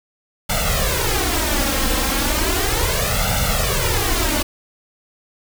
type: noise with flanger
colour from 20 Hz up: pink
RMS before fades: -19 dBFS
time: 0.49-4.43 s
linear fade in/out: 10 ms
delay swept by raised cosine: 1.4 to 3.8 ms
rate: 0.35 Hz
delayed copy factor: +1
effects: none